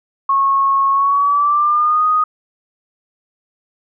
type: tone with pitch glide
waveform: sine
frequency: 1095 to 1243.4 Hz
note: C#6 to D#6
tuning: -22 to -2 cents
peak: -11 dBFS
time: 0.29-2.24 s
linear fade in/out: 5 ms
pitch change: +220 cents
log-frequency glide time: 0.91-2.05 s
effects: none